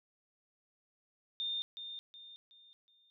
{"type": "tone with echo", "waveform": "sine", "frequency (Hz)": 3627, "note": "A#7", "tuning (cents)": -48, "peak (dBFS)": -34, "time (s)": [1.4, 1.62], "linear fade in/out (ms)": 0, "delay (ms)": 370, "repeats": 4, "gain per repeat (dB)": -8, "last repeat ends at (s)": 3.1, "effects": []}